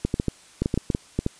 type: clicks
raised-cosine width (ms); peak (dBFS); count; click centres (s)
3; -9; 12; 0.05 / 0.141 / 0.199 / 0.283 / 0.62 / 0.659 / 0.741 / 0.776 / 0.902 / 0.949 / 1.19 / 1.264
effects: white hiss -51 dBFS RMS until 1.39 s + resampled to 22050 Hz